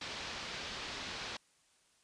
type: low-pass noise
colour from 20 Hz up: white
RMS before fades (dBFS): -43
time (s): 0.01-1.37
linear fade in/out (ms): 5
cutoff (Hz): 4800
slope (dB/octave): 24
effects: white hiss -70 dBFS RMS until 2.03 s + resampled to 22050 Hz